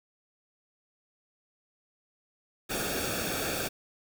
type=noise with comb filter; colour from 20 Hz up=pink; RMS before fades=-32 dBFS; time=2.69-3.69 s; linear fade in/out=20 ms; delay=0.99 ms; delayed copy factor=-0.75; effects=none